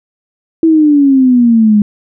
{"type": "exponential sweep", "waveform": "sine", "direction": "down", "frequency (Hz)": [329.6, 205], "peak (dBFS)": -4, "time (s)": [0.63, 1.82], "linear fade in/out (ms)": 2, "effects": []}